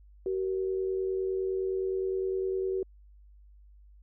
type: tone pair together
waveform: sine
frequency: 380.2 / 470 Hz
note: F#4 / A#4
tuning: +47 / +14 cents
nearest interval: major third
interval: 367 cents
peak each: -28 / -37 dBFS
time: 0.26-2.83 s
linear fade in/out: 2 ms
effects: added 50 Hz sine -52 dBFS peak until 4.02 s